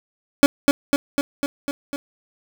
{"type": "tone with echo", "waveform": "30% pulse", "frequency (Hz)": 283.3, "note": "C#4", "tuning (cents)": 38, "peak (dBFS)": -5, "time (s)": [0.43, 0.46], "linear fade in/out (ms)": 0, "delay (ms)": 250, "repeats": 6, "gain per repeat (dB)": -3, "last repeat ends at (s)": 1.96, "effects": []}